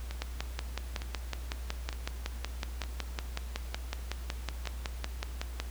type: two click trains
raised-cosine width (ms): 0.2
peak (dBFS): -22 / -16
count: 6 / 30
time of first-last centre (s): 0.11-4.655 / 0.22-5.6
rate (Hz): 1.1 / 5.39
effects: added 60 Hz sine -37 dBFS peak until 5.7 s + pink hiss -51 dBFS RMS until 5.7 s

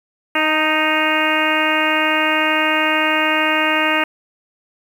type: harmonic tone with a mistuned harmonic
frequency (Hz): 311.1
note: D#4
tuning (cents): 0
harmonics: 1 / 2 / 3 / 4 / 5 / 6 / 7 / 8 / 9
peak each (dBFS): -23 / -23 / -23 / -23 / -23 / -23 / -23 / -23 / -23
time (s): 0.35-4.04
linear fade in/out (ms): 5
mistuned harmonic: 3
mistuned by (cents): -18
effects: 7-bit

